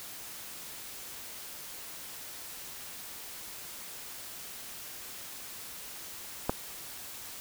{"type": "clicks", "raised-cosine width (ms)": 1, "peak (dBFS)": [-12, -29], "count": 2, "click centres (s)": [6.495, 6.499], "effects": ["white hiss -44 dBFS RMS until 7.4 s"]}